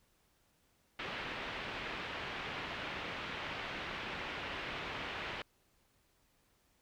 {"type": "low-pass noise", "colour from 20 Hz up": "white", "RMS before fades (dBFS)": -42, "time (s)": [0.99, 5.42], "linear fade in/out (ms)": 2, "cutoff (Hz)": 3000, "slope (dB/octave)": 24, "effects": ["pink hiss -73 dBFS RMS until 6.81 s"]}